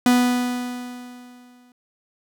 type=tone with exponential decay; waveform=45% pulse; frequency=246.9 Hz; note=B3; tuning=in tune; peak=-12 dBFS; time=0.06-1.72 s; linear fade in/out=2 ms; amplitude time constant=360 ms; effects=none